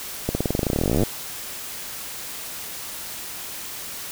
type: accelerating click train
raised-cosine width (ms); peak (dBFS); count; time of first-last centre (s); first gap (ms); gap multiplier
2; -8; 29; 0.29-1.035; 60; 0.93
effects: white hiss -34 dBFS RMS until 4.11 s